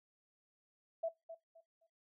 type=tone with echo; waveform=sine; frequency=659.3 Hz; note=E5; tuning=in tune; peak=-33 dBFS; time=1.03-1.09 s; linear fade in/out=10 ms; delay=260 ms; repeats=3; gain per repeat=-12 dB; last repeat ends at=1.87 s; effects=noise-tail reverb RT60 0.2 s tail -21 dB re dry